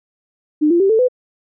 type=tone with pitch steps; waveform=sine; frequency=302.4 / 343.4 / 389.9 / 442.7 / 502.7 Hz; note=D#4 / F4 / G4 / A4 / B4; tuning=-49 / -29 / -9 / +11 / +31 cents; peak=-10 dBFS; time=0.61-1.085 s; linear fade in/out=20 ms; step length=95 ms; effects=none